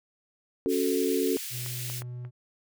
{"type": "chord", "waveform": "sine", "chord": "F# minor", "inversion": "second", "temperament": "equal", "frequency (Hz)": [277.2, 370, 440], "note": ["C#4", "F#4", "A4"], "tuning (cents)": [0, 0, 0], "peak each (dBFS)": -28, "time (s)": [0.66, 1.37], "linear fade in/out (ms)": 0}
{"type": "high-pass noise", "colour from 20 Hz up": "white", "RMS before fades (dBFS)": -37, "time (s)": [0.68, 2.03], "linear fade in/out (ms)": 50, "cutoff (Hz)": 1900, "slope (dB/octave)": 24}
{"type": "tone", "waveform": "triangle", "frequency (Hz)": 122.9, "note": "B2", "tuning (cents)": -8, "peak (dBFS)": -33, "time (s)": [1.5, 2.31], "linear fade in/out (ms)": 50}
{"type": "clicks", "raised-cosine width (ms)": 0.5, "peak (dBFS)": [-28, -26, -25, -34], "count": 4, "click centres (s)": [1.662, 1.899, 2.02, 2.25]}
{"effects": []}